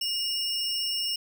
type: tone pair together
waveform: square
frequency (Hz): 2856 / 5391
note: F7 / E8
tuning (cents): +38 / +38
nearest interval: major seventh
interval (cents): 1100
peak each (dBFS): -32 / -29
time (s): 0.01-1.16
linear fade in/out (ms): 5
effects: none